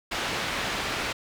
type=low-pass noise; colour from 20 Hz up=white; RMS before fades=-30 dBFS; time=0.11-1.13 s; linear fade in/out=10 ms; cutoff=3000 Hz; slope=12 dB/octave; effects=none